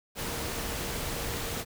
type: tone in noise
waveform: sine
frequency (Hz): 466.2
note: A#4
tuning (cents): 0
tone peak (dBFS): -44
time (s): 0.15-1.65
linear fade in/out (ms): 50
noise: pink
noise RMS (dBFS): -34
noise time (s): 0.15-1.65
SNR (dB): -13
effects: none